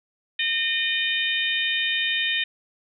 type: harmonic tone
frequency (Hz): 611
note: D#5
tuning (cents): -32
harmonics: 3 / 4 / 5 / 6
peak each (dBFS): -27 / -27 / -27 / -27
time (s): 0.39-2.44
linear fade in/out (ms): 5
effects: none